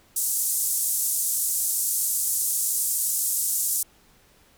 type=band-pass noise; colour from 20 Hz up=pink; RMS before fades=-25 dBFS; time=0.16-3.83 s; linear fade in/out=5 ms; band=7600 to 14000 Hz; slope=24 dB/octave; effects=pink hiss -58 dBFS RMS until 4.57 s